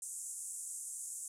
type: band-pass noise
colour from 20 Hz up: white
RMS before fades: -44 dBFS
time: 0.02-1.28 s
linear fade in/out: 2 ms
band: 7100 to 9800 Hz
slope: 48 dB/octave
effects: none